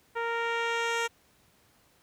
10% pulse tone with low-pass filter sweep, 464.1 Hz, A#4, 8 cents flat, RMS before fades -30 dBFS, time 0.15-1.08 s, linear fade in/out 20 ms, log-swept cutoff 1500 to 8500 Hz, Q 0.72, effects pink hiss -64 dBFS RMS until 2.02 s + high-pass 60 Hz 12 dB/octave

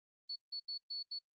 sine tone bursts at uneven times, 4427 Hz, C#8, 3 cents flat, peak -39 dBFS, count 5, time 0.29-0.36 / 0.52-0.6 / 0.68-0.78 / 0.9-1.03 / 1.11-1.19 s, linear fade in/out 10 ms, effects noise-tail reverb RT60 0.1 s tail -26 dB re dry + Opus 24 kbps

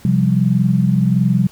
sine chord, C suspended fourth, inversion none, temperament equal, 130.81 / 174.61 / 196 Hz, C3 / F3 / G3, 0 / 0 / 0 cents, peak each -16 dBFS, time 0.05-1.47 s, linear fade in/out 2 ms, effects pink hiss -45 dBFS RMS until 1.51 s

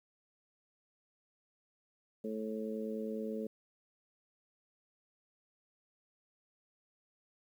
harmonic tone, 109.4 Hz, A2, 9 cents flat, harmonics 2 / 3 / 4 / 5, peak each -39 / -47 / -40 / -45 dBFS, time 2.24-3.47 s, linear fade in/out 5 ms, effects 11-bit

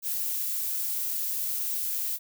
violet noise, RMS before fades -30 dBFS, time 0.02-2.19 s, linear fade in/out 50 ms, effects none

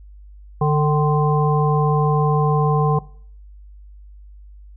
harmonic tone with a mistuned harmonic, 148.9 Hz, D3, 24 cents sharp, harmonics 1 / 3 / 5 / 7, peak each -16 / -21 / -23 / -24 dBFS, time 0.61-2.99 s, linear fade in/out 5 ms, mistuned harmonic 5, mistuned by +55 cents, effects noise-tail reverb RT60 0.5 s tail -19 dB re dry + added 50 Hz sine -39 dBFS peak until 4.76 s

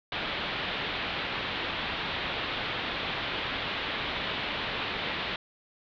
white low-pass noise, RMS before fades -33 dBFS, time 0.12-5.36 s, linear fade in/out 2 ms, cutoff 3800 Hz, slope 48 dB/octave, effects none

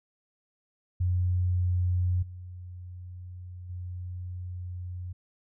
sine tone with level steps, 89.9 Hz, F#2, 49 cents flat, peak -23 / -39 / -34 dBFS, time 1-5.13 s, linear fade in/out 10 ms, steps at 2.22 / 3.69 s, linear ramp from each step 10 ms, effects none

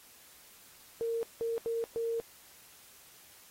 sine tone bursts at uneven times, 460 Hz, A#4, 23 cents flat, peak -30 dBFS, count 4, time 1.01-1.23 / 1.41-1.58 / 1.66-1.84 / 1.96-2.2 s, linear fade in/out 0 ms, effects white hiss -57 dBFS RMS until 3.5 s + AAC 48 kbps

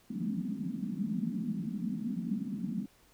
white band-pass noise, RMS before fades -35 dBFS, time 0.1-2.86 s, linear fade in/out 5 ms, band 180 to 240 Hz, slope 48 dB/octave, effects pink hiss -64 dBFS RMS until 3.13 s

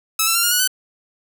5% pulse tone with pitch steps, 1300 / 1338.9 / 1378.9 / 1420.1 / 1462.6 / 1506.3 Hz, E6 / E6 / F6 / F6 / F#6 / F#6, -24 / +27 / -22 / +29 / -20 / +31 cents, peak -4 dBFS, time 0.19-0.676 s, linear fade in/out 5 ms, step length 81 ms, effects none

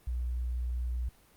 sine tone, 61 Hz, B1, 21 cents flat, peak -30 dBFS, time 0.07-1.09 s, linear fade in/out 5 ms, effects pink hiss -62 dBFS RMS until 1.36 s + Opus 32 kbps

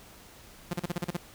sawtooth tone bursts, 174.61 Hz, F3, in tune, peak -24 dBFS, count 8, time 0.71-1.168 s, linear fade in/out 5 ms, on 24 ms, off 38 ms, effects pink hiss -52 dBFS RMS until 1.34 s

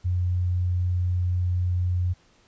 sine tone, 89.6 Hz, F2, 45 cents sharp, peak -21 dBFS, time 0.04-2.14 s, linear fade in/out 20 ms, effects pink hiss -60 dBFS RMS until 2.47 s + resampled to 16000 Hz

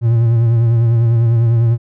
triangle tone with vibrato, 116.1 Hz, A#2, 7 cents flat, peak -7 dBFS, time 0.01-1.78 s, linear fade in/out 50 ms, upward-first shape sine, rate 10 Hz, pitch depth 42 cents each way, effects none

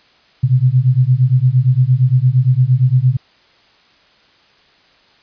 sine beating tone pair, 123.47 / 132.17 Hz, B2 / C3, 0 / +18 cents, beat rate 8.7 Hz, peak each -12 dBFS, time 0.43-3.17 s, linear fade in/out 10 ms, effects white hiss -51 dBFS RMS until 5.22 s + resampled to 11025 Hz

